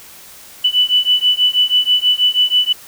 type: beating tone pair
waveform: sine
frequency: 2977 / 2983.2 Hz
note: F#7 / F#7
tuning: +10 / +14 cents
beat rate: 6.2 Hz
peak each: -14 dBFS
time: 0.64-2.73 s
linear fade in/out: 10 ms
effects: white hiss -39 dBFS RMS until 2.87 s